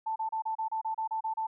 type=tone bursts; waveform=sine; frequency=884 Hz; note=A5; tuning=8 cents sharp; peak=-29 dBFS; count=11; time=0.06-1.47 s; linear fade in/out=10 ms; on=100 ms; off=31 ms; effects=none